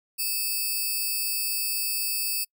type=tone pair together; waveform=5% pulse; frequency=2604 / 4640 Hz; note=E7 / D8; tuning=-22 / -22 cents; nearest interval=minor seventh; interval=1000 cents; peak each=-21 dBFS; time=0.18-2.45 s; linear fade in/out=20 ms; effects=noise-tail reverb RT60 0.1 s tail -26 dB re dry